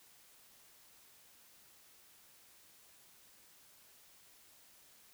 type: silence
effects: white hiss -63 dBFS RMS until 5.13 s